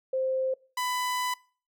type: tone pair in turn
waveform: sine / sawtooth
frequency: 523.3 / 997.9 Hz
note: C5 / B5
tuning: 0 / +18 cents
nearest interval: major seventh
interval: 1118 cents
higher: second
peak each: -25 / -24 dBFS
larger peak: second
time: 0.13-0.54 / 0.77-1.34 s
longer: second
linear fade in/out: 5 ms
effects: noise-tail reverb RT60 0.4 s tail -23 dB re dry